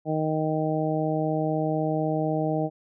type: harmonic tone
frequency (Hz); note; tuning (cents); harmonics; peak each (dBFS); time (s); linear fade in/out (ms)
156; D#3; +5; 1 / 2 / 3 / 4 / 5; -28 / -28 / -31 / -29 / -32; 0.05-2.7; 50
effects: none